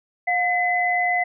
sine tone pair together, 714.6 / 2023 Hz, F5 / B6, +40 / +41 cents, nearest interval octave + tritone, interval 1801 cents, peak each -21 / -21 dBFS, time 0.27-1.24 s, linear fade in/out 10 ms, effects none

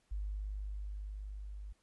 sine tone with level ramp, 50.7 Hz, G#1, 41 cents flat, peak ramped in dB -35 to -43 dBFS, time 0.11-1.73 s, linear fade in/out 10 ms, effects pink hiss -75 dBFS RMS until 1.82 s + resampled to 24000 Hz

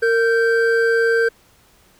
triangle tone pair together, 460 / 1560.7 Hz, A#4 / G6, -23 / -8 cents, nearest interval octave + major sixth, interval 2115 cents, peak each -13 / -17 dBFS, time 0.02-1.29 s, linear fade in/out 10 ms, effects pink hiss -54 dBFS RMS until 1.99 s

